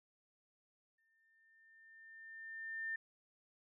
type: tone with exponential growth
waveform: sine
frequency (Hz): 1800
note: A6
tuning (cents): +39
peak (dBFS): -37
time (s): 0.98-2.96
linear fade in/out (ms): 5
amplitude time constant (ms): 430
effects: none